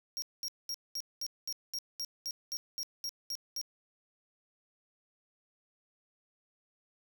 45% pulse tone bursts, 5588 Hz, F8, in tune, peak -35 dBFS, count 14, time 0.17-3.614 s, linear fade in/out 0 ms, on 51 ms, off 210 ms, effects none

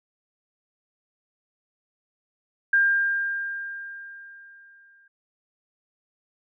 sine tone with exponential decay, 1600 Hz, G6, 35 cents sharp, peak -15 dBFS, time 2.73-5.08 s, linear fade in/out 5 ms, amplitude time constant 510 ms, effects none

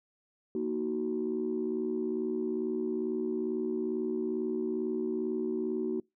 sine chord, D# minor, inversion second, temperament just, 233.3 / 311.1 / 373.4 Hz, A#3 / D#4 / F#4, +2 / 0 / +16 cents, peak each -34 / -35 / -31 dBFS, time 0.55-6 s, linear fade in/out 2 ms, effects noise-tail reverb RT60 0.2 s tail -26 dB re dry + tanh soft clip ceiling -22 dBFS

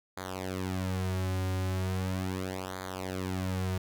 sawtooth tone with flanger, 93.4 Hz, F#2, 17 cents sharp, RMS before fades -33 dBFS, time 0.17-3.78 s, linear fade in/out 5 ms, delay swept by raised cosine 0.36 to 4.56 ms, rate 0.38 Hz, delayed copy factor -0.85, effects none

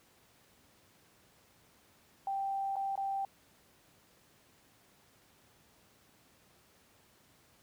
sine tone with dropouts, 784 Hz, G5, in tune, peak -32 dBFS, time 2.27-3.25 s, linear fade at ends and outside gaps 2 ms, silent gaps 2.757-2.765 / 2.956-2.976 s, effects pink hiss -65 dBFS RMS until 7.62 s + high-pass 80 Hz 12 dB/octave

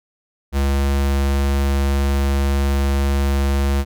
square tone, 69.3 Hz, C#2, in tune, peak -16 dBFS, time 0.52-3.85 s, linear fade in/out 50 ms, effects none

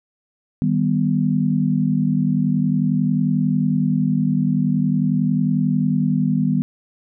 sine chord, Eb augmented, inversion none, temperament equal, 155.56 / 196 / 246.9 Hz, Eb3 / G3 / B3, 0 / 0 / 0 cents, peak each -20 dBFS, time 0.62-6.62 s, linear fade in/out 0 ms, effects none

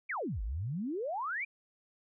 sine exponential two-way sweep, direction down then up, 2458 to 46.25 to 2458 Hz, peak -33 dBFS, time 0.09-1.45 s, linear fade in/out 10 ms, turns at 0.42 s, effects none

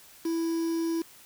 triangle tone with quantisation, 330.5 Hz, E4, 5 cents sharp, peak -24 dBFS, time 0.25-1.02 s, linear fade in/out 5 ms, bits 7, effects white hiss -53 dBFS RMS until 1.25 s

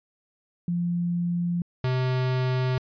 sine / square tone pair in turn, 173.6 / 128.34 Hz, F3 / C3, -10 / -33 cents, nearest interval perfect fourth, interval 523 cents, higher first, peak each -23 dBFS, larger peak neither, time 0.68-1.62 / 1.84-2.78 s, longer neither, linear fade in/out 2 ms, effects resampled to 11025 Hz

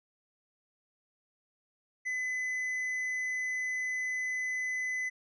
sine tone with tanh clipping, 2014 Hz, B6, 33 cents sharp, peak -32 dBFS, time 2.05-5.1 s, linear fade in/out 20 ms, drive 5 dB, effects none

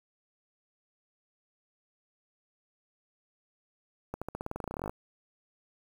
accelerating click train, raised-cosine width 1 ms, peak -21 dBFS, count 20, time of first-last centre 4.14-4.895 s, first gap 76 ms, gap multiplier 0.92, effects 8-bit

